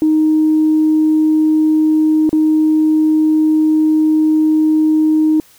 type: tone with dropouts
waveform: sine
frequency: 311.1 Hz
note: D#4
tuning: in tune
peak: -8 dBFS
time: 0.02-5.4 s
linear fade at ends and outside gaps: 1 ms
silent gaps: 2.293-2.329 s
effects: tanh soft clip ceiling -4 dBFS + white hiss -47 dBFS RMS until 5.58 s